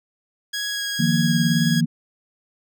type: tone with vibrato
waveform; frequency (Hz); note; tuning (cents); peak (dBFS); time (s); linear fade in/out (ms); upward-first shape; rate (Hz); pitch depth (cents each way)
15% pulse; 1655; G#6; -6; -18; 0.53-1.81; 10; sine; 2; 10
type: chord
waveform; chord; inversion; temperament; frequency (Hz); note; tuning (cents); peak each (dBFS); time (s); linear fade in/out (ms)
sine; Eb suspended second; none; equal; 155.56 / 174.61 / 233.1; Eb3 / F3 / Bb3; 0 / 0 / 0; -21; 0.99-1.86; 10
effects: none